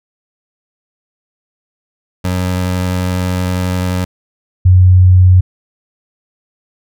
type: tone pair in turn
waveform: 25% pulse / sine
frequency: 91.2 / 91.73 Hz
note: F#2 / F#2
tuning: -24 / -14 cents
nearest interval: unison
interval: 10 cents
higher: second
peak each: -10 / -3 dBFS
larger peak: second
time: 2.24-4.05 / 4.65-5.41 s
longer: first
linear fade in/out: 10 ms
effects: none